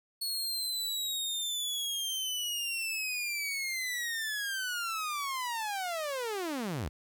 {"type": "linear sweep", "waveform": "sawtooth", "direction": "down", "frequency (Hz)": [4373, 58.27], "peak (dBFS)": -29, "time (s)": [0.21, 6.89], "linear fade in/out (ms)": 10, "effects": ["11-bit"]}